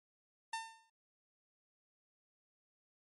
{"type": "tone with exponential decay", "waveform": "sawtooth", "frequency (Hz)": 901, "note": "A5", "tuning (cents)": 41, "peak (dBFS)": -32, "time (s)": [0.53, 0.9], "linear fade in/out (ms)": 5, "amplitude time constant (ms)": 80, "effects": ["MP3 48 kbps"]}